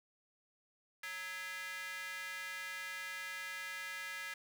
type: tone with high-pass filter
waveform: square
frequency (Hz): 185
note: F#3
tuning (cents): 0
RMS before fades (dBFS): -44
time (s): 1.03-4.34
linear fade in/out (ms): 5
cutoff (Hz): 1800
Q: 3.4
effects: 10-bit